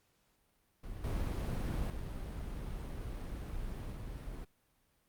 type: noise with level steps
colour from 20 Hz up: brown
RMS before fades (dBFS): -45 / -35 / -41 / -43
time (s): 0.83-4.45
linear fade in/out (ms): 10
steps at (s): 1.04 / 1.9 / 3.92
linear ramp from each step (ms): 2
effects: pink hiss -74 dBFS RMS until 5.08 s + Opus 48 kbps